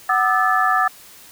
sine tone cluster, 746 / 1201 / 1302 / 1736 Hz, F#5 / D6 / E6 / A6, +14 / +38 / -22 / -24 cents, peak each -20 dBFS, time 0.09-0.88 s, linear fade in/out 5 ms, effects white hiss -44 dBFS RMS until 1.31 s

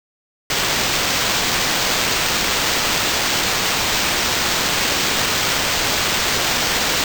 white noise with sample-and-hold, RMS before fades -19 dBFS, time 0.5-7.04 s, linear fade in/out 2 ms, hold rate 11025 Hz, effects none

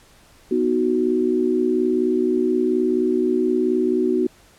sine chord, B major, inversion none, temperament equal, 246.9 / 311.1 / 370 Hz, B3 / D#4 / F#4, 0 / 0 / 0 cents, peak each -22 / -23 / -19 dBFS, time 0.51-4.27 s, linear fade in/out 5 ms, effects pink hiss -52 dBFS RMS until 4.58 s + low-pass 12000 Hz 12 dB/octave

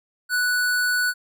square tone, 1480 Hz, F#6, in tune, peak -20 dBFS, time 0.29-1.14 s, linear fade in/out 50 ms, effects none

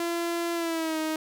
sawtooth tone with pitch glide, 340.4 to 314 Hz, F4 to D#4, -44 to +16 cents, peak -23 dBFS, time 0-1.16 s, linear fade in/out 2 ms, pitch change -140 cents, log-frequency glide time 0.54-0.99 s, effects none

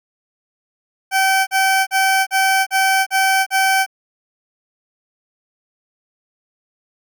20% pulse tone bursts, 769 Hz, G5, 33 cents flat, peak -8 dBFS, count 7, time 1.11-3.864 s, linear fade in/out 50 ms, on 360 ms, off 39 ms, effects none

